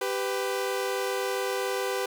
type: tone pair together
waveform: sawtooth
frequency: 392 / 499.3 Hz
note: G4 / B4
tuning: 0 / +19 cents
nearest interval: major third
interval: 419 cents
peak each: -26 dBFS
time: 0.01-2.06 s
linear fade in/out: 5 ms
effects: none